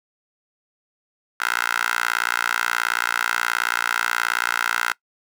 10% pulse tone with high-pass filter, 58.6 Hz, A#1, 10 cents sharp, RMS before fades -23 dBFS, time 1.4-4.93 s, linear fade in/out 5 ms, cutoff 1400 Hz, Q 3.4, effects noise-tail reverb RT60 0.1 s tail -22 dB re dry

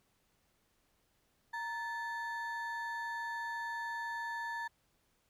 triangle ring-modulated tone, 1338 Hz, E6, 25 cents sharp, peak -32 dBFS, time 1.53-4.68 s, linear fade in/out 10 ms, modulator 407 Hz, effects pink hiss -75 dBFS RMS until 5.29 s

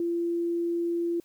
sine tone, 341.4 Hz, F4, 39 cents flat, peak -25 dBFS, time 0-1.2 s, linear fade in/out 2 ms, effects white hiss -64 dBFS RMS until 1.24 s

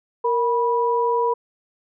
sine tone pair together, 465.9 / 977.8 Hz, A#4 / B5, -1 / -18 cents, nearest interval octave + minor second, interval 1283 cents, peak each -20 dBFS, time 0.24-1.34 s, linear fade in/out 10 ms, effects none

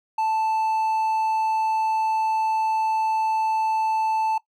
triangle tone with hard clipping, 880 Hz, A5, in tune, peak -21 dBFS, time 0.18-4.38 s, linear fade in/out 5 ms, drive 6 dB, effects noise-tail reverb RT60 0.1 s tail -18 dB re dry

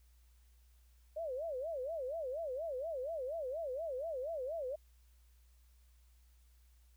sine tone with vibrato, 580 Hz, D5, 22 cents flat, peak -37 dBFS, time 1.16-4.76 s, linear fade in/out 10 ms, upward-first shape sine, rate 4.2 Hz, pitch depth 260 cents each way, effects added 60 Hz sine -62 dBFS peak until 6.96 s + white hiss -75 dBFS RMS until 6.96 s

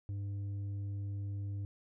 sine tone with tanh clipping, 100 Hz, G2, 35 cents sharp, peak -37 dBFS, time 0.09-1.65 s, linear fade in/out 0 ms, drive 5 dB, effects none

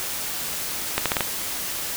accelerating click train, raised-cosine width 0.3 ms, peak -4 dBFS, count 5, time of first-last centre 0.98-1.207 s, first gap 77 ms, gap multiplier 0.8, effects white hiss -29 dBFS RMS until 1.96 s

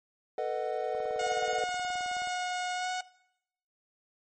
triangle chord, B dominant seventh, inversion third, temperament just, 444.5 / 493.9 / 617.4 / 740.8 Hz, A4 / B4 / D#5 / F#5, +18 / 0 / -14 / +2 cents, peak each -33 dBFS, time 0.38-1.64 s, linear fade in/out 2 ms
click train, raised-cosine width 1 ms, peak -35 dBFS, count 26, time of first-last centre 0.95-2.273 s, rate 18.9 Hz
sawtooth tone with pitch glide, 725 to 735.1 Hz, F#5 to F#5, -35 to -11 cents, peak -27 dBFS, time 1.19-3.01 s, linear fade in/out 5 ms, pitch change +24 cents, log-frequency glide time 2.74-2.9 s
effects noise-tail reverb RT60 0.8 s tail -20 dB re dry + MP3 32 kbps

